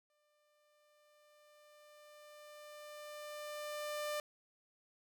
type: tone with exponential growth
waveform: sawtooth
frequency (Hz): 596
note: D5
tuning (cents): +25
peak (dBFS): -33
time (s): 0.1-4.2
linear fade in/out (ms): 1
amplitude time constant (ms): 890
effects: none